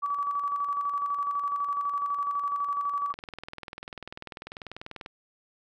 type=tone with tremolo; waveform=sine; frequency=1146 Hz; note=D6; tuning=43 cents flat; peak=-25 dBFS; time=0.02-3.13 s; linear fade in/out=20 ms; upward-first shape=square; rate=12 Hz; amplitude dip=40%
type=click train; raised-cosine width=0.3 ms; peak=-23 dBFS; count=40; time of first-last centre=3.14-5.061 s; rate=20.3 Hz
effects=none